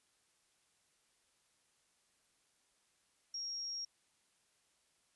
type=tone; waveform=sine; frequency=5588 Hz; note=F8; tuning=in tune; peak=-39 dBFS; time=3.34-3.85 s; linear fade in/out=5 ms; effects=white hiss -75 dBFS RMS until 5.15 s + resampled to 24000 Hz